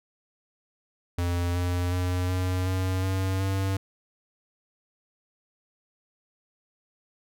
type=tone with pitch steps; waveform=square; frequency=87.31 / 88.78 / 90.28 / 91.81 / 93.36 / 94.94 / 96.54 Hz; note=F2 / F2 / F#2 / F#2 / F#2 / F#2 / G2; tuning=0 / +29 / -42 / -13 / +16 / +45 / -26 cents; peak=-25 dBFS; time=1.18-3.77 s; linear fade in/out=5 ms; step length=370 ms; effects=none